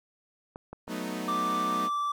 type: clicks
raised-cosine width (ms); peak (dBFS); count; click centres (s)
1; -26; 3; 0.559 / 0.73 / 0.879
type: chord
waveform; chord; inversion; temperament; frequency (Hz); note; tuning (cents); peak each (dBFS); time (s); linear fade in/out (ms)
sawtooth; B dominant seventh; second; equal with one note detuned; 185 / 220 / 246.9 / 309.9; F#3 / A3 / B3 / D#4; 0 / 0 / 0 / -7; -34; 0.87-1.9; 50
type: tone with pitch glide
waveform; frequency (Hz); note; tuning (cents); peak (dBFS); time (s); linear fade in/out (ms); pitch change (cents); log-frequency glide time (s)
triangle; 1174.7 to 1165.2; D6 to D6; 0 to -14; -25; 1.28-2.12; 5; -14; 1.74-2
effects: none